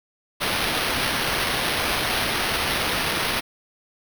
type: noise with sample-and-hold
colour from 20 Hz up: white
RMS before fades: -24 dBFS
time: 0.4-3.41 s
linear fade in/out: 20 ms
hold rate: 7350 Hz
effects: none